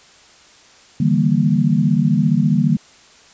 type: chord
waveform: sine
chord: E half-diminished seventh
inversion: third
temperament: equal with one note detuned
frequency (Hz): 146.83 / 161.89 / 196 / 233.1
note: D3 / E3 / G3 / Bb3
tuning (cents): 0 / -31 / 0 / 0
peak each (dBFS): -18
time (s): 1-2.77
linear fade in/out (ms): 5
effects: white hiss -47 dBFS RMS until 3.33 s + resampled to 16000 Hz